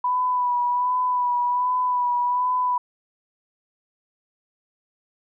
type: tone with vibrato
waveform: sine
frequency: 987.8 Hz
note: B5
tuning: in tune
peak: -19 dBFS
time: 0.04-2.78 s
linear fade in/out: 5 ms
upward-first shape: sine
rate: 1.3 Hz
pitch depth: 27 cents each way
effects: none